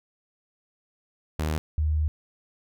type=tone pair in turn; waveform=sawtooth / sine; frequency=77.6 / 76.71 Hz; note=D#2 / D#2; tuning=-4 / -24 cents; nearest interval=unison; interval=20 cents; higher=first; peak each=-21 dBFS; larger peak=neither; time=1.39-1.58 / 1.78-2.08 s; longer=second; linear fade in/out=0 ms; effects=none

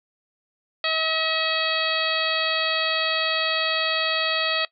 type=harmonic tone with a mistuned harmonic; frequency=640 Hz; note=D#5; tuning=49 cents sharp; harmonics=1 / 2 / 3 / 4 / 5 / 6 / 7; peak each=-29 / -29 / -29 / -29 / -29 / -29 / -29 dBFS; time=0.84-4.65 s; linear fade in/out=2 ms; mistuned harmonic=5; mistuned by=+35 cents; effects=noise-tail reverb RT60 0.1 s tail -20 dB re dry

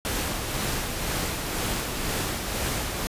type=noise with tremolo; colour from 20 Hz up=pink; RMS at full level=-27 dBFS; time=0.05-3.07 s; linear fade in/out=0 ms; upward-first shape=sine; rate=2 Hz; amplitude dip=35%; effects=resampled to 32000 Hz

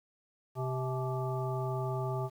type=harmonic tone with a mistuned harmonic; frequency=130 Hz; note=C3; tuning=11 cents flat; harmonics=1 / 3 / 5 / 7 / 9; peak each=-33 / -38 / -40 / -41 / -43 dBFS; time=0.55-2.3 s; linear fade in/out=50 ms; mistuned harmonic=7; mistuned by=-90 cents; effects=10-bit

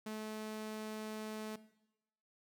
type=tone; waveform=sawtooth; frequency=216.2 Hz; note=A3; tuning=30 cents flat; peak=-37 dBFS; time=0.06-1.56 s; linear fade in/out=5 ms; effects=noise-tail reverb RT60 0.9 s tail -17 dB re dry

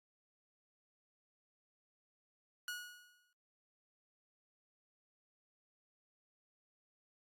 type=tone with exponential decay; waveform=sawtooth; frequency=1455 Hz; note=F#6; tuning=29 cents flat; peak=-35 dBFS; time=2.68-3.33 s; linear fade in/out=1 ms; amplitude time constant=140 ms; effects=AAC 64 kbps

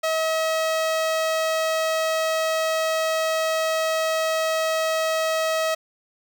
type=tone with notch filter; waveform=sawtooth; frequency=640 Hz; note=D#5; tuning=49 cents sharp; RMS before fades=-23 dBFS; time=0.03-5.75 s; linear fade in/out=10 ms; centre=11000 Hz; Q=1.8; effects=none

